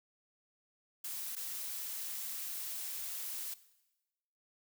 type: noise with dropouts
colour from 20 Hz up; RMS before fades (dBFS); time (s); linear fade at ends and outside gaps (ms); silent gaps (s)
blue; -41; 1.04-3.54; 5; 1.354-1.364
effects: noise-tail reverb RT60 1.0 s tail -17 dB re dry